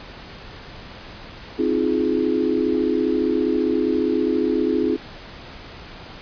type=chord; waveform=sine; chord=F minor seventh; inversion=second; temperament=just; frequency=261.9 / 314.3 / 349.2 / 419.1 Hz; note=C4 / Eb4 / F4 / Ab4; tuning=+2 / +18 / 0 / +16 cents; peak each=-23 dBFS; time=1.58-4.97 s; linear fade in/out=20 ms; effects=pink hiss -39 dBFS RMS until 6.21 s + resampled to 11025 Hz